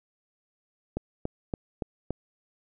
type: click train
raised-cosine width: 2 ms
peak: -16 dBFS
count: 5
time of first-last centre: 0.97-2.106 s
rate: 3.52 Hz
effects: none